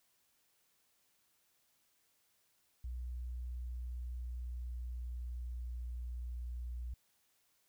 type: tone with pitch glide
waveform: sine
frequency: 61.3 to 60.28 Hz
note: B1 to B1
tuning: -12 to -41 cents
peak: -39 dBFS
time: 2.84-6.94 s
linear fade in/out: 5 ms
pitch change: -29 cents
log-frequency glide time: 3.05-6.26 s
effects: white hiss -75 dBFS RMS until 7.68 s